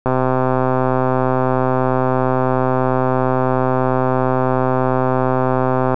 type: click train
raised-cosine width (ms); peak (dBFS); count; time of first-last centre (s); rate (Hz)
1; -3; 760; 0.06-5.944; 129
effects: none